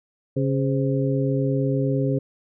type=harmonic tone with a mistuned harmonic; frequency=137.4 Hz; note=C#3; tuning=15 cents flat; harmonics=1 / 2 / 3 / 4; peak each=-22 / -25 / -27 / -28 dBFS; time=0.36-2.19 s; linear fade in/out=10 ms; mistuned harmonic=4; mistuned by=-93 cents; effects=none